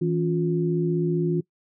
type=tone cluster; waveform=sine; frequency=162.5 / 279.2 / 354.3 Hz; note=E3 / C#4 / F4; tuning=-24 / +13 / +25 cents; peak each=-23 / -31 / -24 dBFS; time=0.01-1.41 s; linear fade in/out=10 ms; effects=noise-tail reverb RT60 0.1 s tail -21 dB re dry